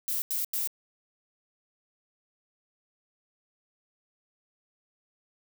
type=noise bursts; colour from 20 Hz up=violet; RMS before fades=-30 dBFS; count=3; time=0.08-0.674 s; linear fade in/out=0 ms; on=140 ms; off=87 ms; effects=none